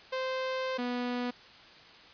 sawtooth tone pair in turn, 520 / 245.4 Hz, C5 / B3, -11 / -11 cents, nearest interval octave + minor second, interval 1300 cents, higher first, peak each -27 dBFS, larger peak neither, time 0.12-0.78 / 0.78-1.31 s, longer first, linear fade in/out 10 ms, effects white hiss -53 dBFS RMS until 2.13 s + resampled to 11025 Hz

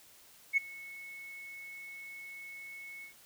sine tone with ADSR envelope, 2200 Hz, C#7, 14 cents flat, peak -21 dBFS, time 0.53-3.14 s, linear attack 41 ms, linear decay 14 ms, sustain -23 dB, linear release 110 ms, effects tanh soft clip ceiling -19 dBFS + white hiss -59 dBFS RMS until 3.25 s

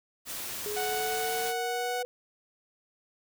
white noise, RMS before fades -37 dBFS, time 0.25-1.54 s, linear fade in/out 50 ms
sine exponential sweep, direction up, 416 to 493.9 Hz, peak -33 dBFS, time 0.66-2.05 s, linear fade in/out 0 ms
sawtooth tone, 740 Hz, F#5, in tune, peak -27 dBFS, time 0.76-2.03 s, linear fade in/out 10 ms
effects none

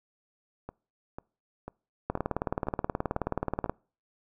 two click trains, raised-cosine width 1 ms, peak -24 / -14 dBFS, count 7 / 31, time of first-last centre 0.69-3.66 / 2.1-3.696 s, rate 2.02 / 18.8 Hz, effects noise-tail reverb RT60 0.4 s tail -26 dB re dry

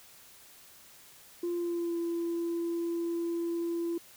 sine tone with pitch glide, 347.2 to 338.9 Hz, F4 to E4, -10 to +48 cents, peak -28 dBFS, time 1.43-3.98 s, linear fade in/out 5 ms, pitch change -42 cents, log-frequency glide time 1.53-1.97 s, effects tanh soft clip ceiling -27 dBFS + white hiss -55 dBFS RMS until 4.16 s

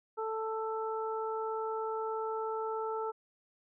harmonic tone, 441.6 Hz, A4, 6 cents sharp, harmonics 1 / 2 / 3, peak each -35 / -38 / -40 dBFS, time 0.17-3.12 s, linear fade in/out 20 ms, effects none

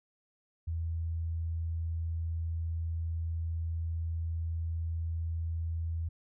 sine tone, 82.41 Hz, E2, in tune, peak -31 dBFS, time 0.67-6.09 s, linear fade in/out 10 ms, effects none

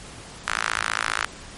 sawtooth tone with high-pass filter, 54.8 Hz, A1, 6 cents flat, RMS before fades -26 dBFS, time 0.47-1.26 s, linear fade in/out 10 ms, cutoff 1400 Hz, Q 2.4, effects pink hiss -41 dBFS RMS until 1.57 s + MP3 48 kbps

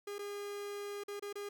45% pulse tone with dropouts, 407.3 Hz, G#4, 34 cents flat, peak -40 dBFS, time 0.07-1.49 s, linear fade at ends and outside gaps 5 ms, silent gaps 0.184-0.19 / 1.037-1.081 / 1.196-1.223 / 1.328-1.355 s, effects 13-bit

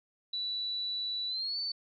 sine tone with pitch glide, 3951 to 4512 Hz, B7 to C#8, 0 to +30 cents, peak -32 dBFS, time 0.33-1.72 s, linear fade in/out 5 ms, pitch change +230 cents, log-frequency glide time 1.28-1.58 s, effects none

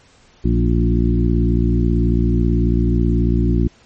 harmonic tone with a mistuned harmonic, 58.27 Hz, A#1, in tune, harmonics 1 / 2 / 3 / 4 / 5 / 6, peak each -16 / -19 / -21 / -22 / -23 / -24 dBFS, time 0.44-3.68 s, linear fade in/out 10 ms, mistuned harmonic 4, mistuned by -26 cents, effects pink hiss -51 dBFS RMS until 3.85 s + MP3 32 kbps

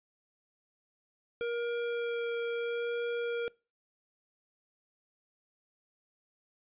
square tone with vibrato, 471 Hz, A#4, 18 cents sharp, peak -32 dBFS, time 1.41-3.48 s, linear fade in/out 0 ms, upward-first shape sine, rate 0.76 Hz, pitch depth 9 cents each way, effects noise-tail reverb RT60 0.3 s tail -24 dB re dry + resampled to 8000 Hz

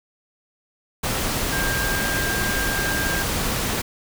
sine tone in noise, 1598 Hz, G6, 33 cents sharp, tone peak -25 dBFS, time 1.52-3.23 s, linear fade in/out 10 ms, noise pink, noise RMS -24 dBFS, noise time 1.03-3.82 s, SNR -4 dB, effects none

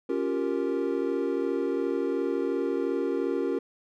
triangle chord, G half-diminished seventh, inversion second, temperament equal, 277.2 / 349.2 / 392 / 466.2 Hz, Db4 / F4 / G4 / Bb4, 0 / 0 / 0 / 0 cents, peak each -29 dBFS, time 0.09-3.59 s, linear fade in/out 5 ms, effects none

